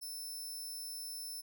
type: tone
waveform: 15% pulse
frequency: 5300 Hz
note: E8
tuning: 9 cents sharp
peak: -36 dBFS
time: 0.01-1.42 s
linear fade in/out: 20 ms
effects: none